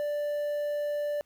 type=tone with quantisation; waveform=triangle; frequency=587.3 Hz; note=D5; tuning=in tune; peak=-26 dBFS; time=0-1.21 s; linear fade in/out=0 ms; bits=9; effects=pink hiss -71 dBFS RMS until 1.25 s